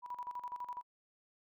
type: tone with tremolo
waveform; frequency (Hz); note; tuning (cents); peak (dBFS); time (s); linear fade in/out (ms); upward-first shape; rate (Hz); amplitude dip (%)
sine; 980; B5; -14; -38; 0.02-0.83; 50; square; 12; 75
effects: none